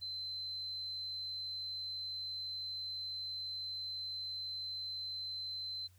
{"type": "tone", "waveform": "sine", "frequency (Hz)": 4073, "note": "C8", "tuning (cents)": -47, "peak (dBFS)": -39, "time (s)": [0.01, 5.88], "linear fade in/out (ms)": 20, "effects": ["added 91 Hz sine -61 dBFS peak until 5.98 s", "white hiss -71 dBFS RMS until 5.98 s"]}